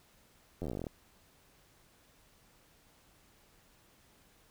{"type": "slowing click train", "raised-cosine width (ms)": 2, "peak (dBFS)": -25, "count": 15, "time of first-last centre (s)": [0.62, 0.868], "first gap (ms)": 11, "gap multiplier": 1.07, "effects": ["pink hiss -65 dBFS RMS until 4.5 s"]}